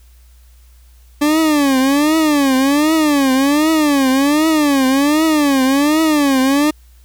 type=tone with vibrato; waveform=40% pulse; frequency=288.8 Hz; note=D4; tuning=29 cents flat; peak=-10 dBFS; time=1.21-6.71 s; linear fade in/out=10 ms; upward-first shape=triangle; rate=1.3 Hz; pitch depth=200 cents each way; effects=added 60 Hz sine -42 dBFS peak until 7.04 s + white hiss -55 dBFS RMS until 7.04 s